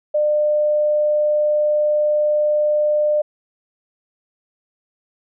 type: tone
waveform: sine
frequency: 600 Hz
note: D5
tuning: 37 cents sharp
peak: -14 dBFS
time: 0.14-3.22 s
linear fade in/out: 10 ms
effects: none